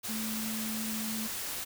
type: tone in noise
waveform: sine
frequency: 219.5 Hz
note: A3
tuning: 4 cents flat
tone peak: -35 dBFS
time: 0.08-1.28 s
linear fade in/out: 20 ms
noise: white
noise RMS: -37 dBFS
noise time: 0.03-1.65 s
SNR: -1 dB
effects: none